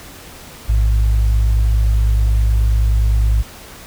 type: tone pair together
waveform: sine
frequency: 55.83 / 105.4 Hz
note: A1 / G#2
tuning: +26 / +26 cents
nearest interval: major seventh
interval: 1100 cents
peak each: -11 / -21 dBFS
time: 0.68-3.43 s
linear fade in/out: 20 ms
effects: pink hiss -37 dBFS RMS until 3.86 s